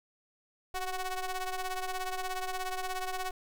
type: ring-modulated tone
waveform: sawtooth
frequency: 372.4 Hz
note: F#4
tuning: 11 cents sharp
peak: -26 dBFS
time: 0.74-3.31 s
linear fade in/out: 5 ms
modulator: 364 Hz
effects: 10-bit